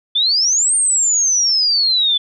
sine exponential two-way sweep, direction up then down, 3448 to 8870 to 3448 Hz, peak -12 dBFS, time 0.15-2.18 s, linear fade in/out 10 ms, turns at 0.75 s, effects none

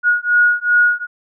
sine beating tone pair, 1446 / 1448.6 Hz, F#6 / F#6, -40 / -37 cents, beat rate 2.6 Hz, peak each -14 dBFS, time 0.03-1.07 s, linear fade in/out 50 ms, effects none

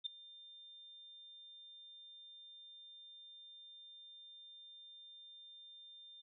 sine tone with ADSR envelope, 3600 Hz, A7, 39 cents sharp, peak -34 dBFS, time 0.04-6.22 s, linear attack 23 ms, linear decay 4 ms, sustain -20 dB, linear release 17 ms, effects none

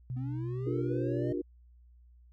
sine tone with vibrato, 125.8 Hz, B2, 32 cents sharp, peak -33 dBFS, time 0.1-1.32 s, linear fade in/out 0 ms, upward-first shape sine, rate 1.7 Hz, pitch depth 14 cents each way
triangle linear sweep, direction up, 246.9 to 622.3 Hz, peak -37 dBFS, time 0.16-1.33 s, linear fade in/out 10 ms
sine chord, G minor seventh, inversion second, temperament just, 294 / 352.8 / 392 / 470.4 Hz, D4 / F4 / G4 / Bb4, +2 / +18 / 0 / +16 cents, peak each -35 / -34 / -40 / -40 dBFS, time 0.66-1.42 s, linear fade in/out 10 ms
effects added 60 Hz sine -55 dBFS peak until 2.32 s

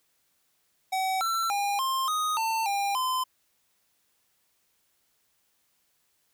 square tone with pitch steps, 758 / 1344 / 808 / 1057 / 1247 / 896 / 801 / 1026 Hz, F#5 / E6 / G#5 / C6 / D#6 / A5 / G5 / C6, +42 / +33 / -48 / +17 / +3 / +31 / +37 / -34 cents, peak -26 dBFS, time 0.92-3.24 s, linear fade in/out 10 ms, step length 290 ms, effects white hiss -71 dBFS RMS until 6.33 s

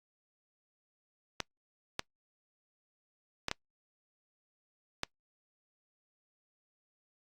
clicks, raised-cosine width 0.2 ms, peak -14 dBFS, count 5, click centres 1.403 / 1.994 / 3.484 / 3.514 / 5.034 s, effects noise-tail reverb RT60 0.1 s tail -25 dB re dry + Opus 48 kbps

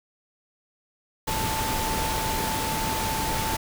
sine tone in noise, 883 Hz, A5, 6 cents sharp, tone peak -29 dBFS, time 1.27-3.57 s, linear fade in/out 10 ms, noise pink, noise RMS -28 dBFS, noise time 1.27-3.57 s, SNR -4 dB, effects none

